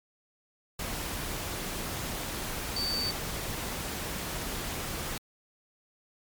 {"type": "tone in noise", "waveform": "sine", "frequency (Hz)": 4575, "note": "D8", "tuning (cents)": -46, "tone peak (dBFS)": -29, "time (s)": [2.76, 3.11], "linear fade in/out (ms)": 5, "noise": "pink", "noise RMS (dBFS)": -35, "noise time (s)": [0.79, 5.18], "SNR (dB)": 3, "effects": ["MP3 96 kbps"]}